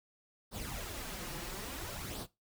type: noise with flanger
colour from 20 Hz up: pink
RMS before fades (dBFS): -42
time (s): 0.51-2.27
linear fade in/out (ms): 50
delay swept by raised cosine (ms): 0.21 to 5.91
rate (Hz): 0.59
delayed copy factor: +0.6
effects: noise-tail reverb RT60 0.2 s tail -18 dB re dry

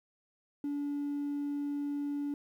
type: tone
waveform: triangle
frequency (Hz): 287.5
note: D4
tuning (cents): -37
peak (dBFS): -29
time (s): 0.64-2.34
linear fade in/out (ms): 2
effects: tanh soft clip ceiling -28 dBFS + 11-bit

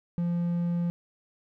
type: tone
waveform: triangle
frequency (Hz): 172.7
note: F3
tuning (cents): -19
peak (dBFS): -23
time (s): 0.18-0.9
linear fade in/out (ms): 0
effects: none

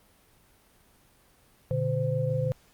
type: tone cluster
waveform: sine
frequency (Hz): 120.9 / 147.2 / 515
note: B2 / D3 / C5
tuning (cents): -36 / +4 / -28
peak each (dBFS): -29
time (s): 1.71-2.52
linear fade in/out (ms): 0
effects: pink hiss -61 dBFS RMS until 2.73 s + Opus 32 kbps

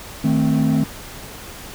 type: chord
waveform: triangle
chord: A diminished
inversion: second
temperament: equal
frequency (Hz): 155.56 / 220 / 261.6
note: Eb3 / A3 / C4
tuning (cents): 0 / 0 / 0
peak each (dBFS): -16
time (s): 0.24-0.84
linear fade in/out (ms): 5
effects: tanh soft clip ceiling -8 dBFS + pink hiss -36 dBFS RMS until 1.74 s

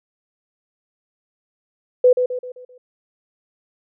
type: tone with echo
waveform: sine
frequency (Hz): 500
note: B4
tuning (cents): +21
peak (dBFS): -8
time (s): 2.04-2.13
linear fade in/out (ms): 5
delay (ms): 130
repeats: 5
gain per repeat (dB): -7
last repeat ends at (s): 2.78
effects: none

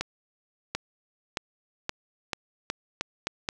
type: accelerating click train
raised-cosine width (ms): 0.2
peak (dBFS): -11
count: 9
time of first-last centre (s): 0.01-3.489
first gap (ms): 740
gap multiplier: 0.84
effects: none

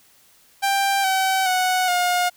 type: tone with pitch steps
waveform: sawtooth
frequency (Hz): 789 / 763.4 / 738.7 / 714.8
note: G5 / G5 / F#5 / F5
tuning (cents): +11 / -46 / -3 / +40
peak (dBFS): -14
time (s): 0.62-2.3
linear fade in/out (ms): 20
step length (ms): 420
effects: white hiss -55 dBFS RMS until 2.36 s

